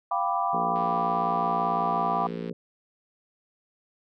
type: chord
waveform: sine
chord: G dominant seventh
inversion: third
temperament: equal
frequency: 698.5 / 784 / 987.8 / 1174.7 Hz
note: F5 / G5 / B5 / D6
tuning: 0 / 0 / 0 / 0 cents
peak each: -29 dBFS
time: 0.11-2.27 s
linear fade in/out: 5 ms
type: harmonic tone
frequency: 58 Hz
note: A#1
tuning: 8 cents flat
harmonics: 3 / 4 / 5 / 6 / 7 / 8 / 9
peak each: -35 / -37 / -43 / -44 / -38 / -39 / -44 dBFS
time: 0.53-2.53 s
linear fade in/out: 5 ms
type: click train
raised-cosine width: 0.3 ms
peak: -31 dBFS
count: 185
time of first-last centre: 0.76-2.496 s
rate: 106 Hz
effects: none